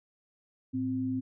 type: tone pair together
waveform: sine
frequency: 109.32 / 260 Hz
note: A2 / C4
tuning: -11 / -11 cents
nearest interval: octave + minor third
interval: 1500 cents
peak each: -37 / -29 dBFS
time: 0.73-1.21 s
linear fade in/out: 20 ms
effects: none